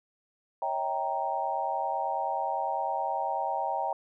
sine chord, C# diminished seventh, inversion none, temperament equal with one note detuned, 554.4 / 644.2 / 784 / 932.3 Hz, C#5 / E5 / G5 / Bb5, 0 / -40 / 0 / 0 cents, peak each -37 / -35 / -31 / -32 dBFS, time 0.62-3.93 s, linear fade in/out 2 ms, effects none

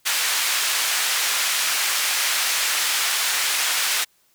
pink band-pass noise, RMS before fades -22 dBFS, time 0.05-4.05 s, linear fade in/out 20 ms, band 1600 to 13000 Hz, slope 12 dB/octave, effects white hiss -62 dBFS RMS until 4.34 s

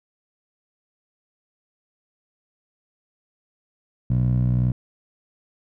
15% pulse tone with band-pass filter, 61.74 Hz, B1, in tune, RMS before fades -20 dBFS, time 4.1-4.72 s, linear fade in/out 5 ms, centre 120 Hz, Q 2.1, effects none

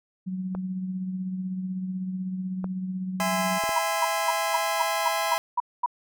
sine tone with tremolo, 186 Hz, F#3, 9 cents sharp, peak -26 dBFS, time 0.26-3.59 s, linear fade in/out 20 ms, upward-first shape triangle, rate 16 Hz, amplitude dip 45%
clicks, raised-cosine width 1 ms, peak -21 dBFS, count 4, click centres 0.55 / 2.643 / 3.638 / 3.692 s
sawtooth chord, E augmented, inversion none, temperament just, 659.3 / 824.1 / 1030.1 Hz, E5 / G#5 / B#5, 0 / -14 / -27 cents, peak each -25 dBFS, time 3.2-5.38 s, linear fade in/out 0 ms
sine tone bursts, 972 Hz, B5, 28 cents flat, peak -20 dBFS, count 9, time 3.76-5.861 s, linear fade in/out 5 ms, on 29 ms, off 230 ms
effects none

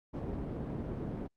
white low-pass noise, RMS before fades -38 dBFS, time 0.13-1.28 s, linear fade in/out 20 ms, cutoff 300 Hz, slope 12 dB/octave, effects Opus 48 kbps

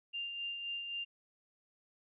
sine tone with tremolo, 2794 Hz, F7, in tune, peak -36 dBFS, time 0.13-1.05 s, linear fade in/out 20 ms, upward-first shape sine, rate 3.8 Hz, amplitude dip 40%, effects none

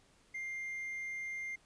sine tone with hard clipping, 2100 Hz, C7, 6 cents sharp, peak -39 dBFS, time 0.34-1.56 s, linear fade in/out 10 ms, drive 2 dB, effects pink hiss -67 dBFS RMS until 1.65 s + resampled to 22050 Hz

